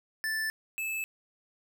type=tone pair in turn; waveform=square; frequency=1760 / 2614 Hz; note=A6 / E7; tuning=0 / -15 cents; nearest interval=perfect fifth; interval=685 cents; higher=second; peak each=-30 / -32 dBFS; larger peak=first; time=0.24-0.5 / 0.78-1.04 s; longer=neither; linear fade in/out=0 ms; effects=11-bit